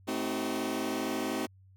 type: chord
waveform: sawtooth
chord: A diminished seventh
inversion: none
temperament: just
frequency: 220 / 264 / 316.8 / 380.2 Hz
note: A3 / C4 / Eb4 / Gb4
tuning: 0 / +16 / +31 / +47 cents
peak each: -34 / -31 / -32 / -33 dBFS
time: 0.07-1.47 s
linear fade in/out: 20 ms
effects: added 95 Hz sine -55 dBFS peak until 1.76 s